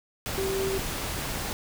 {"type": "tone in noise", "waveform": "sine", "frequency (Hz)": 386.5, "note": "G4", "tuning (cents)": -24, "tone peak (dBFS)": -27, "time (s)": [0.38, 0.78], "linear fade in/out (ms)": 0, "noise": "pink", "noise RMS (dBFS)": -32, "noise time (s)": [0.26, 1.53], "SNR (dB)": 2, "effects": []}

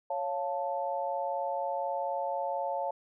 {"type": "chord", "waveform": "sine", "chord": "Db augmented", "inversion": "none", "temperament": "equal", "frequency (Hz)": [554.4, 698.5, 880], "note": ["Db5", "F5", "A5"], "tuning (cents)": [0, 0, 0], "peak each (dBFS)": [-34, -35, -34], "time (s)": [0.1, 2.91], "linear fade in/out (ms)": 5, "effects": []}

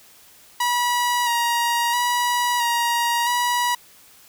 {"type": "tone with vibrato", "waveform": "sawtooth", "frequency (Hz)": 958, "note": "A#5", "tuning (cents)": 47, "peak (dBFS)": -15, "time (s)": [0.6, 3.75], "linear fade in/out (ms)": 5, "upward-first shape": "square", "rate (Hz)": 0.75, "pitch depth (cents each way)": 23, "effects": ["white hiss -50 dBFS RMS until 4.28 s"]}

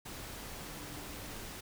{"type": "tone in noise", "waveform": "sine", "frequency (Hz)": 293.9, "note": "D4", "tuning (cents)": 1, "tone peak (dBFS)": -53, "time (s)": [0.64, 1.34], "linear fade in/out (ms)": 10, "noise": "pink", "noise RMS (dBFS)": -45, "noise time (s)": [0.05, 1.61], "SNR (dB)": -11, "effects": []}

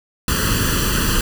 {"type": "noise with comb filter", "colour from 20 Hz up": "pink", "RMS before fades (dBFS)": -18, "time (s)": [0.28, 1.21], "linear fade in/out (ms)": 2, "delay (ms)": 0.67, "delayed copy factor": 0.9, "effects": []}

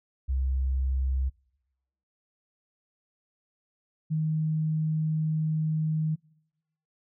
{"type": "tone pair in turn", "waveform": "sine", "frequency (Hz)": [65.8, 156.5], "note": ["C2", "D#3"], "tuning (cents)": [10, 10], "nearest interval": "octave + minor third", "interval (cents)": 1500, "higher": "second", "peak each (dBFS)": -24, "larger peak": "neither", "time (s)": [[0.28, 1.3], [4.1, 6.16]], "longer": "second", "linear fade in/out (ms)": 20, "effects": ["noise-tail reverb RT60 0.9 s tail -26 dB re dry"]}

